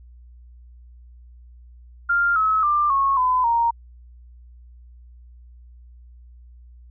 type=tone with pitch steps; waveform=sine; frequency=1396.9 / 1288.4 / 1188.3 / 1096 / 1010.8 / 932.3 Hz; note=F6 / E6 / D6 / C#6 / B5 / A#5; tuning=0 / -40 / +20 / -20 / +40 / 0 cents; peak=-16 dBFS; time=2.09-3.71 s; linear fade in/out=10 ms; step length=270 ms; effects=added 60 Hz sine -43 dBFS peak until 6.9 s